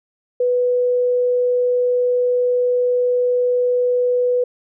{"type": "tone", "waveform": "sine", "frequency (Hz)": 493.9, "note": "B4", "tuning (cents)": 0, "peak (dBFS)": -14, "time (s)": [0.4, 4.44], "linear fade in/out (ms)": 5, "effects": []}